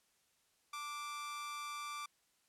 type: tone with amplitude modulation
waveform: sawtooth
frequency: 1174.7 Hz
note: D6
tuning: in tune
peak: -36 dBFS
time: 0.73-2.06 s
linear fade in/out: 5 ms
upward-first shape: sine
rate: 276 Hz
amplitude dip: 45%
effects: white hiss -75 dBFS RMS until 2.48 s + low-pass 11000 Hz 12 dB/octave